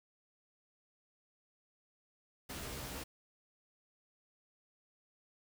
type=noise with comb filter; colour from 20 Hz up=pink; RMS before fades=-44 dBFS; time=2.49-3.04 s; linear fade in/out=10 ms; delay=15 ms; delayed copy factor=+0.75; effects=none